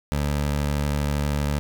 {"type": "tone", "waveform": "20% pulse", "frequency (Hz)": 72.6, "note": "D2", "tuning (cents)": -19, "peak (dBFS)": -17, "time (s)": [0.12, 1.59], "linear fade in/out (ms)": 0, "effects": []}